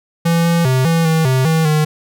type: tone with pitch steps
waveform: square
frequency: 167.9 / 169 / 129.8 / 165.5 / 160.9 / 130.3 / 160.9 / 153.1 Hz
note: E3 / E3 / C3 / E3 / E3 / C3 / E3 / D#3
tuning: +32 / +43 / -13 / +7 / -42 / -7 / -42 / -28 cents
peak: -12 dBFS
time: 0.25-1.85 s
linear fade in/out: 10 ms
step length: 200 ms
effects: none